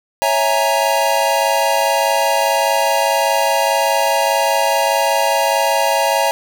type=chord; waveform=square; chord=A# half-diminished seventh; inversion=first; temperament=equal; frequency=554.4 / 659.3 / 830.6 / 932.3 Hz; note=C#5 / E5 / G#5 / A#5; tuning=0 / 0 / 0 / 0 cents; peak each=-20 / -20 / -20 / -19 dBFS; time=0.22-6.31 s; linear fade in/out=0 ms; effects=none

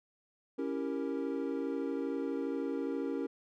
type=chord; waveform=triangle; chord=C# diminished seventh; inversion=none; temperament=equal; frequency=277.2 / 329.6 / 392 / 466.2 Hz; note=C#4 / E4 / G4 / Bb4; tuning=0 / 0 / 0 / 0 cents; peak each=-34 / -38 / -38 / -37 dBFS; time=0.58-3.27 s; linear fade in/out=10 ms; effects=none

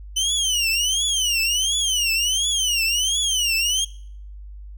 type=tone with vibrato; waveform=25% pulse; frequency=3005 Hz; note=F#7; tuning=26 cents sharp; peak=-15 dBFS; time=0.16-3.85 s; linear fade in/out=10 ms; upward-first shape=triangle; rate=1.4 Hz; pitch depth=240 cents each way; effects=noise-tail reverb RT60 0.6 s tail -22 dB re dry + added 50 Hz sine -35 dBFS peak until 4.77 s

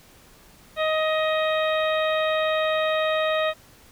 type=harmonic tone with a mistuned harmonic; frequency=627 Hz; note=D#5; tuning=13 cents sharp; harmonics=1 / 2 / 3 / 4 / 5 / 6; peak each=-22 / -28 / -30 / -33 / -37 / -33 dBFS; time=0.76-3.54 s; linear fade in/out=50 ms; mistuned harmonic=5; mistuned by=+15 cents; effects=pink hiss -52 dBFS RMS until 3.91 s

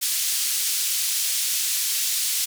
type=band-pass noise; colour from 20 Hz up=white; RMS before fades=-24 dBFS; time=0.01-2.46 s; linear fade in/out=20 ms; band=3300 to 12000 Hz; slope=12 dB/octave; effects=none

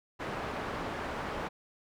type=low-pass noise; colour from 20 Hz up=white; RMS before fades=-37 dBFS; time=0.19-1.49 s; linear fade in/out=20 ms; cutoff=1200 Hz; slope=12 dB/octave; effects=none

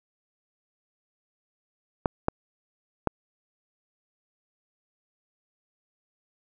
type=clicks; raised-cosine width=1 ms; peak=-8 dBFS; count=3; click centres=2.058 / 2.284 / 3.073 s; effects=none

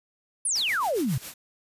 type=exponential sweep; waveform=sine; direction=down; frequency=10540 to 114.1 Hz; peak=-23 dBFS; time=0.45-1.18 s; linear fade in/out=5 ms
type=noise with tremolo; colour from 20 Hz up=white; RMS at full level=-37 dBFS; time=0.55-1.34 s; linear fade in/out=5 ms; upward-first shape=sine; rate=7.3 Hz; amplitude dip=70%
effects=resampled to 32000 Hz

